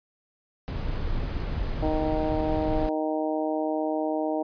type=noise; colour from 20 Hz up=brown; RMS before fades=-29 dBFS; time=0.68-2.89 s; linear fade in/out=0 ms
type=harmonic tone; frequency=155.56 Hz; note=D#3; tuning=in tune; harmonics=2 / 3 / 4 / 5 / 6; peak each=-28 / -33 / -29 / -33 / -38 dBFS; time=1.82-4.43 s; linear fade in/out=10 ms
effects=resampled to 11025 Hz